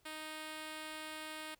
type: tone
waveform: 5% pulse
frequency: 311.1 Hz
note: D#4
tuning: in tune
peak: -32 dBFS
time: 0.05-1.55 s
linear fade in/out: 10 ms
effects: pink hiss -72 dBFS RMS until 1.59 s